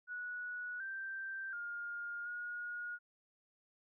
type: tone with pitch steps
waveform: sine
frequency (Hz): 1467 / 1567 / 1415 / 1440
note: F#6 / G6 / F6 / F#6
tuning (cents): -15 / -1 / +22 / -47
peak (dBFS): -40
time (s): 0.07-2.99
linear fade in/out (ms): 50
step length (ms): 730
effects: none